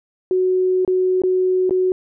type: tone with dropouts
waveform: sine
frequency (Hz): 370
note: F#4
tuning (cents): 0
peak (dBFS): -14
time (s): 0.31-1.92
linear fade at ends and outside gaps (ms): 1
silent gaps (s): 0.849-0.877 / 1.219-1.236 / 1.695-1.708
effects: none